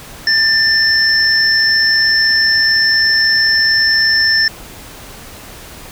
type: tone pair together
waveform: sine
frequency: 1782 / 5337 Hz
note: A6 / E8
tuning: +22 / +21 cents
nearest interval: octave + perfect fifth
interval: 1899 cents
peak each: -12 dBFS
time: 0.27-4.48 s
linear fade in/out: 2 ms
effects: pink hiss -34 dBFS RMS until 5.91 s